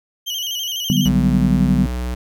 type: tone with vibrato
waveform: 35% pulse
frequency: 3049 Hz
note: G7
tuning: 49 cents flat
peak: -20 dBFS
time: 0.26-1.09 s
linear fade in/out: 20 ms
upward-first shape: square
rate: 12 Hz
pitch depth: 62 cents each way
type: chord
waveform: sine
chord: G major seventh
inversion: second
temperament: equal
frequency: 146.83 / 185 / 196 / 246.9 Hz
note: D3 / F#3 / G3 / B3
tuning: 0 / 0 / 0 / 0 cents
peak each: -19 dBFS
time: 0.9-1.86 s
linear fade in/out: 0 ms
type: tone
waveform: square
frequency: 61.5 Hz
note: B1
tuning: 7 cents flat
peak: -22 dBFS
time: 1.05-2.15 s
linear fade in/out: 10 ms
effects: none